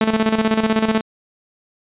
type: tone with tremolo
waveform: sawtooth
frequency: 220 Hz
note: A3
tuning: in tune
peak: -9 dBFS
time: 0.01-1.01 s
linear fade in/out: 2 ms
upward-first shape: square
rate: 16 Hz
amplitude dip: 65%
effects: resampled to 8000 Hz